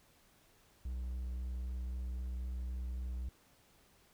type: tone with vibrato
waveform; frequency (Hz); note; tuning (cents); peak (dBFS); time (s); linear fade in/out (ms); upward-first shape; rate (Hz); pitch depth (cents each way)
triangle; 62.3; B1; +16; -35; 0.85-3.29; 5; sine; 3.8; 10
effects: pink hiss -67 dBFS RMS until 4.13 s